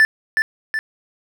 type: tone with echo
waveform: triangle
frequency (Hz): 1760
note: A6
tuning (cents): 0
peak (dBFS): -7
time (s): 0-0.05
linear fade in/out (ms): 0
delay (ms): 370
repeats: 2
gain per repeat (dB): -5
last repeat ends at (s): 0.79
effects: none